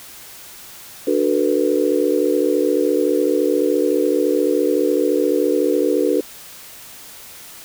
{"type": "chord", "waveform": "sine", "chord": "B minor seventh", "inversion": "first", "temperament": "just", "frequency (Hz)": [296.3, 370.4, 444.5, 493.9], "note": ["D4", "F#4", "A4", "B4"], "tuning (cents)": [15, 2, 18, 0], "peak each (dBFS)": -20, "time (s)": [1.07, 6.21], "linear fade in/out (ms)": 5, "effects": ["white hiss -39 dBFS RMS until 7.64 s"]}